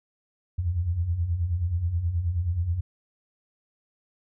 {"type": "beating tone pair", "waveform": "sine", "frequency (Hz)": [79.1, 88.5], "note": ["D#2", "F2"], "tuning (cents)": [29, 23], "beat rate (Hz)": 9.4, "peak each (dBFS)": [-31, -24], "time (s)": [0.58, 2.81], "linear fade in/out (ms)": 10, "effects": []}